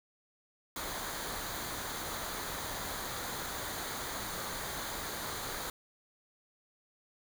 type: noise with comb filter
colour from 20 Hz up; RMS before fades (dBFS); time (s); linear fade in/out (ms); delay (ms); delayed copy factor
pink; -39; 0.76-5.7; 2; 0.37; -0.55
effects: none